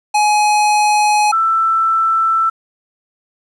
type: tone pair in turn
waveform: square / sine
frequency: 840 / 1329.2 Hz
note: G#5 / E6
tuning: +19 / +14 cents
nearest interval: minor sixth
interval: 795 cents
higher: second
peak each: -11 dBFS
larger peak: neither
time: 0.14-1.32 / 1.32-2.5 s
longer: neither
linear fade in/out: 10 ms
effects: resampled to 24000 Hz + 8-bit